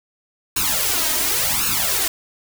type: noise with flanger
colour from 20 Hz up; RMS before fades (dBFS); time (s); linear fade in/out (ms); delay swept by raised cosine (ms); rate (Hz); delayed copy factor
white; -20; 0.56-2.08; 5; 0.74 to 3.24; 0.91; +0.95
effects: none